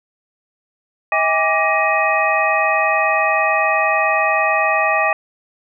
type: tone cluster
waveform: sine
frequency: 639 / 810 / 1167 / 1885 / 2516 Hz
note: D#5 / G#5 / D6 / A#6 / D#7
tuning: +46 / -43 / -11 / +19 / +19 cents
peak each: -20 dBFS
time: 1.12-5.13 s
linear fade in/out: 2 ms
effects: none